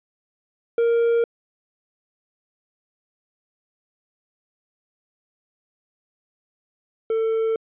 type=tone pair in turn; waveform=triangle; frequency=466.2 / 447 Hz; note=A#4 / A4; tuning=0 / +27 cents; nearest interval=minor second; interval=73 cents; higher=first; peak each=-14 / -17 dBFS; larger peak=first; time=0.78-1.24 / 7.1-7.56 s; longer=neither; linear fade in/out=2 ms; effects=resampled to 8000 Hz